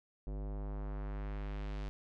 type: tone with low-pass filter sweep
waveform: square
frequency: 50.6 Hz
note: G#1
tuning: 44 cents flat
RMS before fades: -40 dBFS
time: 0.27-1.89 s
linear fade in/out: 0 ms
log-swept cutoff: 530 to 4600 Hz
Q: 0.98
effects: none